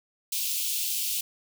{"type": "high-pass noise", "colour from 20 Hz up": "white", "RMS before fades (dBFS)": -29, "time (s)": [0.32, 1.21], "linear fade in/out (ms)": 5, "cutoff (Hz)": 2600, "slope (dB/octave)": 48, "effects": []}